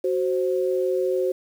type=tone pair together; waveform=sine; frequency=372.1 / 525.5 Hz; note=F#4 / C5; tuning=+10 / +7 cents; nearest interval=tritone; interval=597 cents; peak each=-22 / -24 dBFS; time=0.04-1.32 s; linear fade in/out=5 ms; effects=8-bit